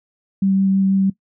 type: tone with vibrato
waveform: sine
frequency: 193.4 Hz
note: G3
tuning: 23 cents flat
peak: -13 dBFS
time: 0.42-1.1 s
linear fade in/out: 5 ms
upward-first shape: sine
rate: 6.2 Hz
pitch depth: 8 cents each way
effects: noise-tail reverb RT60 0.1 s tail -18 dB re dry